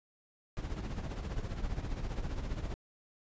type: noise with tremolo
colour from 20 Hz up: brown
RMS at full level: -34 dBFS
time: 0.57-2.74 s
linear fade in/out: 0 ms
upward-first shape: triangle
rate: 15 Hz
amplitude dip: 70%
effects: resampled to 16000 Hz